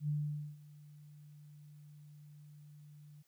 sine tone with ADSR envelope, 148.4 Hz, D3, 18 cents sharp, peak -31 dBFS, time 0-3.23 s, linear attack 85 ms, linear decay 480 ms, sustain -22 dB, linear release 19 ms, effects white hiss -75 dBFS RMS until 3.27 s

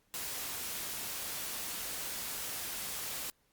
white noise, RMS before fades -39 dBFS, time 0.14-3.3 s, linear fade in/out 0 ms, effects pink hiss -73 dBFS RMS until 3.52 s + Opus 48 kbps

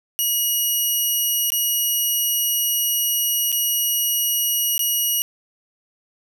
5% pulse tone with dropouts, 2900 Hz, F#7, 35 cents flat, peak -10 dBFS, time 0.19-5.22 s, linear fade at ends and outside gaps 0 ms, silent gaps 1.503-1.52 / 3.518-3.526 / 4.779-4.793 s, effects none

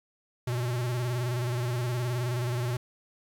square tone with vibrato, 122.4 Hz, B2, 15 cents flat, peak -28 dBFS, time 0.47-2.77 s, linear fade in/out 5 ms, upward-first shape square, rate 19 Hz, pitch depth 53 cents each way, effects 10-bit

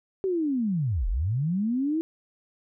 sine linear two-way sweep, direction down then up, 392 to 35.71 to 331.2 Hz, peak -23 dBFS, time 0.24-2.01 s, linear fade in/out 0 ms, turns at 1.08 s, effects none

